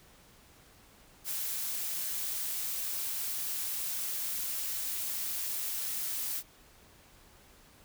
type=noise; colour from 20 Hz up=blue; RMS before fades=-35 dBFS; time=1.24-6.43 s; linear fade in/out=50 ms; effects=pink hiss -59 dBFS RMS until 7.84 s